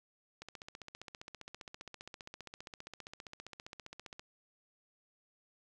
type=click train; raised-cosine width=0.2 ms; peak=-29 dBFS; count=58; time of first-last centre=0.42-4.195 s; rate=15.1 Hz; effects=none